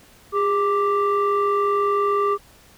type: tone pair together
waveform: sine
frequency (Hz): 406.5 / 1174.7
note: G#4 / D6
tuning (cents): -37 / 0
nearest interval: octave + tritone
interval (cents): 1837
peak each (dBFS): -18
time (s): 0.32-2.38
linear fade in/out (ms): 50
effects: tanh soft clip ceiling -14 dBFS + pink hiss -51 dBFS RMS until 2.77 s